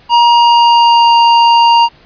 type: tone with pitch glide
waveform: square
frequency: 946 to 934.6 Hz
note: A#5 to A#5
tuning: +25 to +4 cents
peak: -5 dBFS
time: 0.09-1.89 s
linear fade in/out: 50 ms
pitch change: -21 cents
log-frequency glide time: 0.3-1.15 s
effects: pink hiss -44 dBFS RMS until 2.05 s + resampled to 11025 Hz